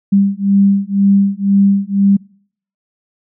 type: beating tone pair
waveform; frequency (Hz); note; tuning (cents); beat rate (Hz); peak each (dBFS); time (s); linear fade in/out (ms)
sine; 197.2 / 199.2; G3 / G3; +11 / +28; 2; -12; 0.12-2.17; 10
effects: noise-tail reverb RT60 0.6 s tail -26 dB re dry